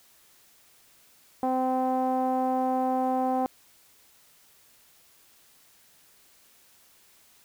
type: tone with low-pass filter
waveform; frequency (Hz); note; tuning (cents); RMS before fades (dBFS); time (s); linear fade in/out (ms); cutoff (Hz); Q
sawtooth; 258; C4; -24; -26; 1.43-3.46; 0; 810; 4.3
effects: white hiss -59 dBFS RMS until 7.44 s